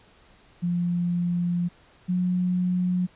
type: tone pair in turn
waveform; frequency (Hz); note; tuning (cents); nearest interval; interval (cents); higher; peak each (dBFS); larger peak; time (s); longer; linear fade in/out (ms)
sine; 174.61 / 180.56; F3 / F#3; 0 / -42; minor second; 58; second; -22 / -21; second; 0.62-1.69 / 2.08-3.07; first; 20
effects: pink hiss -56 dBFS RMS until 3.15 s + resampled to 8000 Hz